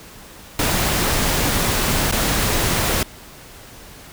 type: noise with dropouts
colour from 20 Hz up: pink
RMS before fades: -19 dBFS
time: 0.59-3.03 s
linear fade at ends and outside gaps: 2 ms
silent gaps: 2.113-2.123 s
effects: pink hiss -41 dBFS RMS until 4.12 s